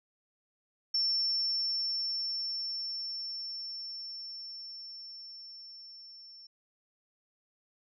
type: tone with level ramp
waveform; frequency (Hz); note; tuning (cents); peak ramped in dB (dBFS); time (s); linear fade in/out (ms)
sine; 5410; E8; +44; -26 to -49; 0.94-6.47; 5
effects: none